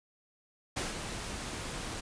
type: noise with ADSR envelope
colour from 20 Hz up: pink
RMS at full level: -33 dBFS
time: 0.76-2.01 s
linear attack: 11 ms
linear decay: 160 ms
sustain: -6 dB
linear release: 15 ms
effects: resampled to 22050 Hz